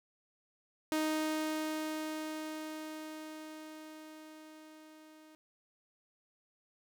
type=tone with level ramp; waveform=sawtooth; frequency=311.1 Hz; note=D#4; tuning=in tune; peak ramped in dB=-26 to -52 dBFS; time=0.92-5.35 s; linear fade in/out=0 ms; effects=none